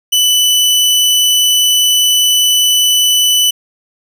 sawtooth tone, 2985 Hz, F#7, 15 cents sharp, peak -5 dBFS, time 0.12-3.51 s, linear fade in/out 10 ms, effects none

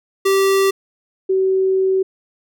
square / sine tone pair in turn, 389.3 / 380.2 Hz, G4 / F#4, -12 / +47 cents, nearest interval unison, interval 41 cents, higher first, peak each -13 dBFS, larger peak neither, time 0.25-0.71 / 1.29-2.03 s, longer second, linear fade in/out 10 ms, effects none

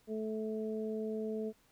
harmonic tone, 217.9 Hz, A3, 17 cents flat, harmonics 1 / 2 / 3, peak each -38 / -37 / -47 dBFS, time 0.07-1.53 s, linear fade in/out 50 ms, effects pink hiss -69 dBFS RMS until 1.71 s

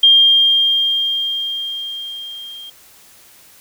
sine tone with level ramp, 3205 Hz, G7, 38 cents sharp, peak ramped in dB -5 to -31 dBFS, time 0.03-2.7 s, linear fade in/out 5 ms, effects white hiss -46 dBFS RMS until 3.6 s

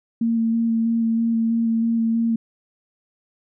sine tone with vibrato, 228.3 Hz, A#3, 36 cents flat, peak -17 dBFS, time 0.21-2.36 s, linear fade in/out 5 ms, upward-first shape square, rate 3.1 Hz, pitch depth 12 cents each way, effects none

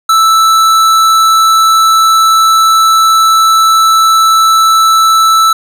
sine tone with tanh clipping, 1318.5 Hz, E6, in tune, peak -6 dBFS, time 0.09-5.53 s, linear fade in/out 5 ms, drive 18 dB, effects none

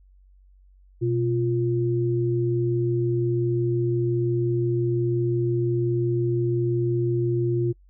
sine tone pair together, 123.47 / 349.2 Hz, B2 / F4, 0 / 0 cents, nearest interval octave + tritone, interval 1800 cents, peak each -23 dBFS, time 1.01-7.73 s, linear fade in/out 20 ms, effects noise-tail reverb RT60 0.1 s tail -26 dB re dry + added 47 Hz sine -51 dBFS peak until 7.89 s

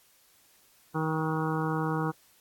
harmonic tone with a mistuned harmonic, 158.1 Hz, D#3, 28 cents sharp, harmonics 1 / 2 / 3 / 5 / 6 / 7 / 8 / 9, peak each -30 / -33 / -35 / -37 / -38 / -38 / -39 / -40 dBFS, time 0.94-2.12 s, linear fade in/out 20 ms, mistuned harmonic 9, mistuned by +21 cents, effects white hiss -62 dBFS RMS until 2.4 s + AAC 64 kbps

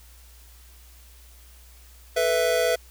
square chord, A suspended second, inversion none, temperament just, 440 / 495 / 660 Hz, A4 / B4 / E5, 0 / +4 / +2 cents, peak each -30 / -24 / -24 dBFS, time 2.16-2.76 s, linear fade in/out 10 ms, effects added 60 Hz sine -48 dBFS peak until 2.9 s + white hiss -54 dBFS RMS until 2.9 s

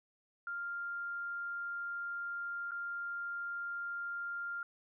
sine tone with dropouts, 1396.9 Hz, F6, in tune, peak -37 dBFS, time 0.47-4.63 s, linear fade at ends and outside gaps 2 ms, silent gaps 2.71-2.717 s, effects none

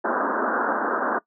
white band-pass noise, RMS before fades -24 dBFS, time 0.04-1.19 s, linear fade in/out 10 ms, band 210 to 1600 Hz, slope 96 dB/octave, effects noise-tail reverb RT60 0.1 s tail -20 dB re dry

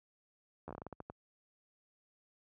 slowing click train, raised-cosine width 1 ms, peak -30 dBFS, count 11, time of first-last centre 0.68-1.099 s, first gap 12 ms, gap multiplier 1.26, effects high-pass 60 Hz 12 dB/octave

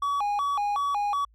triangle tone with vibrato, 965 Hz, B5, 40 cents flat, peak -22 dBFS, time 0.02-1.25 s, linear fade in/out 5 ms, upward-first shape square, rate 2.7 Hz, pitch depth 280 cents each way, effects added 54 Hz sine -56 dBFS peak until 1.34 s

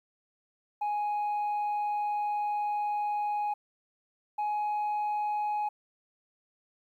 sine tone pair in turn, 832 / 837.8 Hz, G#5 / G#5, +3 / +15 cents, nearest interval unison, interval 12 cents, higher second, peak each -25 dBFS, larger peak neither, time 0.81-3.54 / 4.38-5.69 s, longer first, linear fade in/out 10 ms, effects tanh soft clip ceiling -27 dBFS + 11-bit

